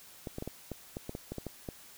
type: clicks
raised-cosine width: 2 ms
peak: -24 dBFS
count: 12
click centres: 0.272 / 0.384 / 0.424 / 0.476 / 0.717 / 0.969 / 1.094 / 1.151 / 1.32 / 1.383 / 1.467 / 1.688 s
effects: white hiss -54 dBFS RMS until 1.97 s